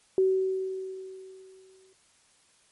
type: tone with exponential decay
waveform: sine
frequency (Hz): 378.8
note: F#4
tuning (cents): +41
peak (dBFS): -18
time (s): 0.18-1.93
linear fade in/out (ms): 1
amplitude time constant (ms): 380
effects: white hiss -63 dBFS RMS until 2.71 s + MP3 48 kbps